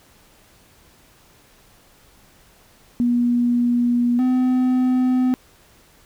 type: tone pair in turn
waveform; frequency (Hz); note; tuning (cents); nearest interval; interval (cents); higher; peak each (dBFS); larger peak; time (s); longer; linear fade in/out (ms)
sine / triangle; 241.2 / 254.1; B3 / B3; -41 / +49; minor second; 90; second; -15 / -13; second; 3-4.19 / 4.19-5.34; first; 0
effects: pink hiss -53 dBFS RMS until 6.05 s